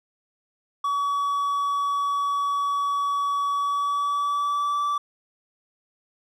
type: tone with pitch glide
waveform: triangle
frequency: 1135 to 1160.2 Hz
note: C#6 to D6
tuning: +41 to -21 cents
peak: -20 dBFS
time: 0.84-4.98 s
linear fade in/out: 5 ms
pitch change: +38 cents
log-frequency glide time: 3.51-4.86 s
effects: none